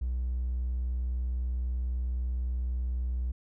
triangle tone, 61.9 Hz, B1, 5 cents sharp, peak -25 dBFS, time 0.01-3.32 s, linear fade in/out 10 ms, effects tanh soft clip ceiling -24 dBFS

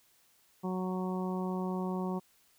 harmonic tone, 184.8 Hz, F#3, 2 cents flat, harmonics 1 / 2 / 3 / 4 / 5 / 6, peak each -33 / -38 / -45 / -44 / -43 / -46 dBFS, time 0.63-2.2 s, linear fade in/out 20 ms, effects white hiss -67 dBFS RMS until 2.58 s

